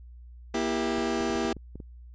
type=chord; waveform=30% pulse; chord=E diminished; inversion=second; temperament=just; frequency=237.3 / 329.6 / 395.6 Hz; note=Bb3 / E4 / G4; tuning=+31 / 0 / +16 cents; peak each=-28 dBFS; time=0.54-1.53 s; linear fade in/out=5 ms
type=clicks; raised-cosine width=3 ms; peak=-28 dBFS; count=8; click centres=0.984 / 1.208 / 1.301 / 1.356 / 1.451 / 1.567 / 1.756 / 1.802 s
effects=added 60 Hz sine -44 dBFS peak until 2.14 s + resampled to 16000 Hz